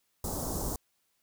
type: band-stop noise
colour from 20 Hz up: pink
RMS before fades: -34 dBFS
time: 0.24-0.76 s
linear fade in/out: 2 ms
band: 1000 to 5700 Hz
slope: 24 dB/octave
effects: white hiss -75 dBFS RMS until 1.22 s